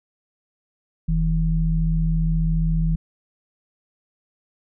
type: tone pair together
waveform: sine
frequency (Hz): 42.67 / 161.4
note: F1 / E3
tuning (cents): -39 / -36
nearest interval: octave + major seventh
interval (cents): 2303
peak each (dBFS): -20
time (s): 1.08-2.96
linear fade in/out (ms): 10
effects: none